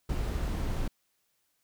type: noise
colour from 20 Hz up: brown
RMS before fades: -31 dBFS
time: 0.09-0.88 s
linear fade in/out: 5 ms
effects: white hiss -75 dBFS RMS until 1.63 s